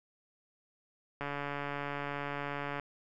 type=click train; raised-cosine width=0.5 ms; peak=-22 dBFS; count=228; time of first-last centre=1.21-2.797 s; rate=143 Hz; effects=none